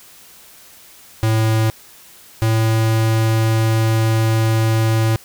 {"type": "tone pair in turn", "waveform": "square", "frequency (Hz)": [110.8, 111.64], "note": ["A2", "A2"], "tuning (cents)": [13, 26], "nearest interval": "unison", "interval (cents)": 13, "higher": "second", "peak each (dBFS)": -14, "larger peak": "neither", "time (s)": [[1.23, 1.7], [2.42, 5.16]], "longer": "second", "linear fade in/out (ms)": 0, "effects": ["white hiss -44 dBFS RMS until 5.24 s"]}